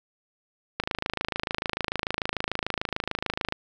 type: click train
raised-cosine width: 0.3 ms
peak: -10 dBFS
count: 74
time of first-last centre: 0.8-3.524 s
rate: 26.8 Hz
effects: none